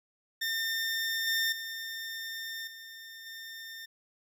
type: tone with level steps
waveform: 20% pulse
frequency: 1809 Hz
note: A6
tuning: 48 cents sharp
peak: -25 / -22 / -32 / -40 / -37 dBFS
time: 0.41-3.86 s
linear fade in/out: 10 ms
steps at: 1.27 / 1.52 / 2.67 / 3.26 s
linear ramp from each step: 5 ms
effects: none